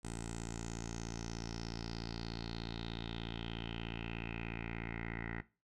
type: tone with low-pass filter sweep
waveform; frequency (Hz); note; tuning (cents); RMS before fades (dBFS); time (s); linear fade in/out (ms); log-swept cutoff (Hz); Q
10% pulse; 56.8; A#1; -44; -43; 0.03-5.42; 20; 8400 to 1900; 6.1
effects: noise-tail reverb RT60 0.3 s tail -18 dB re dry